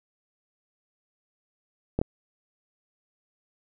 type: clicks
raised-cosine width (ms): 2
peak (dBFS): -11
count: 2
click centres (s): 1.99 / 2.015
effects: none